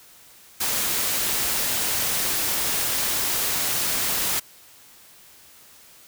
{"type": "noise", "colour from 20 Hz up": "white", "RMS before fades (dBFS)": -24, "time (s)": [0.6, 4.4], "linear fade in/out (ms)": 10, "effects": ["white hiss -50 dBFS RMS until 6.07 s"]}